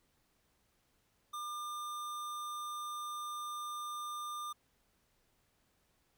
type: tone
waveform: square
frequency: 1200 Hz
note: D6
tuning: 37 cents sharp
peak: -40 dBFS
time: 1.33-4.53 s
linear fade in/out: 10 ms
effects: pink hiss -75 dBFS RMS until 6.17 s